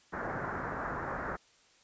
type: low-pass noise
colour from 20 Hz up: white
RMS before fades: -37 dBFS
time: 0.12-1.37 s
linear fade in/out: 20 ms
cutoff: 1700 Hz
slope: 48 dB/octave
effects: white hiss -64 dBFS RMS until 1.83 s + resampled to 16000 Hz